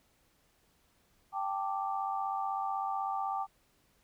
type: chord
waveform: sine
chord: G suspended second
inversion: none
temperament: equal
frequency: 784 / 880 / 1174.7 Hz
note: G5 / A5 / D6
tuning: 0 / 0 / 0 cents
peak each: -34 / -38 / -37 dBFS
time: 1.32-3.47 s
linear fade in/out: 50 ms
effects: pink hiss -70 dBFS RMS until 4.03 s